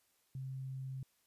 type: tone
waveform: sine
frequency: 132.5 Hz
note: C3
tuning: 22 cents sharp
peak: -40 dBFS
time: 0.35-1.03 s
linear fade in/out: 2 ms
effects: white hiss -75 dBFS RMS until 1.26 s + resampled to 32000 Hz